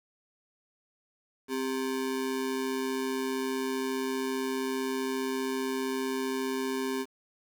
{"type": "ring-modulated tone", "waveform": "square", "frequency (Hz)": 329.6, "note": "E4", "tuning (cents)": 0, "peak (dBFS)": -27, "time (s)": [1.48, 7.06], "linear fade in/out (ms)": 50, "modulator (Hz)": 67.6, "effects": ["9-bit"]}